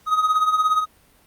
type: tone with tremolo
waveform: triangle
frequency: 1257 Hz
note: D#6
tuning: 17 cents sharp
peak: -11 dBFS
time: 0.06-0.86 s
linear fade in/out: 50 ms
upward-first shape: triangle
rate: 17 Hz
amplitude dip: 75%
effects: pink hiss -56 dBFS RMS until 1.26 s + Opus 48 kbps